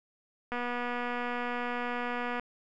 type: click train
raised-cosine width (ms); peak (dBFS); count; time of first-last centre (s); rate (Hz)
0.5; -20; 457; 0.52-2.397; 243
effects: none